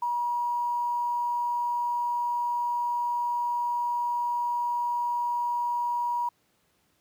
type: tone with quantisation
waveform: sine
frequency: 960 Hz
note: B5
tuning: 49 cents flat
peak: -25 dBFS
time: 0.02-6.29 s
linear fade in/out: 5 ms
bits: 9
effects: pink hiss -69 dBFS RMS until 7 s + high-pass 80 Hz 12 dB/octave

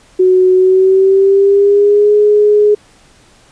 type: tone with pitch glide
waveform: sine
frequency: 370 to 417.7 Hz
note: F#4 to G#4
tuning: 0 to +10 cents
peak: -5 dBFS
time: 0.19-2.75 s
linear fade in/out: 10 ms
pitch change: +210 cents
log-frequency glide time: 0.54-2.13 s
effects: pink hiss -46 dBFS RMS until 3.51 s + resampled to 22050 Hz

